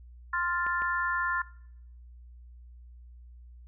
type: chord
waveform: sine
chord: F major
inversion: second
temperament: equal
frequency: 1046.5 / 1396.9 / 1760 Hz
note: C6 / F6 / A6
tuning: 0 / 0 / 0 cents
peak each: -31 dBFS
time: 0.33-1.42 s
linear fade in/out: 5 ms
type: clicks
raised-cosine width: 0.5 ms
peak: -26 dBFS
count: 2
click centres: 0.666 / 0.82 s
effects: noise-tail reverb RT60 0.7 s tail -21 dB re dry + added 60 Hz sine -47 dBFS peak until 3.67 s